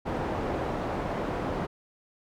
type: low-pass noise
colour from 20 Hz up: white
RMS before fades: -31 dBFS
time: 0.05-1.67 s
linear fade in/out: 20 ms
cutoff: 690 Hz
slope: 12 dB/octave
effects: none